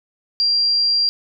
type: tone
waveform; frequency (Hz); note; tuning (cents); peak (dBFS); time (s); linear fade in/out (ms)
sine; 4752; D8; +20; -14; 0.4-1.09; 0
effects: none